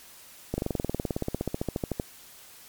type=slowing click train; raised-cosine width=2 ms; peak=-14 dBFS; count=26; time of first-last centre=0.54-1.998 s; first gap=40 ms; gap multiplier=1.03; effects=white hiss -50 dBFS RMS until 2.68 s + MP3 96 kbps